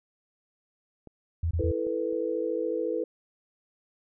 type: clicks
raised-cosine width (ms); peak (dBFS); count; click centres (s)
2; -32 / -32 / -41; 3; 1.073 / 1.868 / 2.128
type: tone bursts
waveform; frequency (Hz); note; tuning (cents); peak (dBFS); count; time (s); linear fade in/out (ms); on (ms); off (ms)
sine; 83.3; E2; +19; -24; 3; 1.43-1.716; 5; 80; 23
type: chord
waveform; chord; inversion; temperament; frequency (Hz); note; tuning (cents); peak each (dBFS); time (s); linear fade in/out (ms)
sine; E suspended fourth; none; equal; 329.6 / 440 / 493.9; E4 / A4 / B4; 0 / 0 / 0; -32 / -31 / -30; 1.59-3.04; 5
effects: none